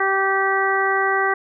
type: harmonic tone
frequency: 388.3 Hz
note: G4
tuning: 16 cents flat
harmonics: 1 / 2 / 3 / 4 / 5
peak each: -23 / -23 / -23 / -23 / -23 dBFS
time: 0-1.34 s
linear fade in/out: 5 ms
effects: none